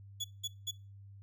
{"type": "tone bursts", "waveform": "30% pulse", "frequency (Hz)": 3400, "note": "G#7", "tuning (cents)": 40, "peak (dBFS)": -32, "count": 3, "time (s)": [0.2, 0.712], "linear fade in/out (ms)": 10, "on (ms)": 44, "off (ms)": 190, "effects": ["noise-tail reverb RT60 0.3 s tail -21 dB re dry", "added 99 Hz sine -50 dBFS peak until 1.22 s"]}